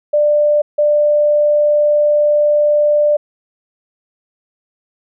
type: tone pair in turn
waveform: sine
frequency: 593 / 593 Hz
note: D5 / D5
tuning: +17 / +17 cents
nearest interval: unison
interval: 0 cents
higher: neither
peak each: -9 dBFS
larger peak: neither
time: 0.13-0.62 / 0.78-3.17 s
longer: second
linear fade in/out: 10 ms
effects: none